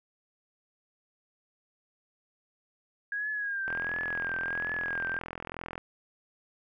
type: tone with vibrato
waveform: sine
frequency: 1637 Hz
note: G#6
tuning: 25 cents flat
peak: -30 dBFS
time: 3.12-5.19 s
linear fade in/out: 2 ms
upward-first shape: triangle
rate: 1.4 Hz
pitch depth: 88 cents each way
type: click train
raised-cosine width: 0.5 ms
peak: -22 dBFS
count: 90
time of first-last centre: 3.68-5.779 s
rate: 42.4 Hz
effects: none